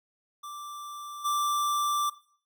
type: tone with level steps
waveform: square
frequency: 1174.7 Hz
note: D6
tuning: in tune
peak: -39 / -26 dBFS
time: 0.43-2.1 s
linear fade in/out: 10 ms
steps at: 1.24 s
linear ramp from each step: 20 ms
effects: noise-tail reverb RT60 0.5 s tail -17 dB re dry